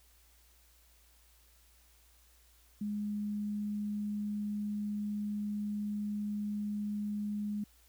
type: tone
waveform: sine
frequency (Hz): 207.7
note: G#3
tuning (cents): 0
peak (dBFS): -33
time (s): 2.81-7.64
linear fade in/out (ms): 5
effects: added 58 Hz sine -64 dBFS peak until 7.88 s + white hiss -66 dBFS RMS until 7.88 s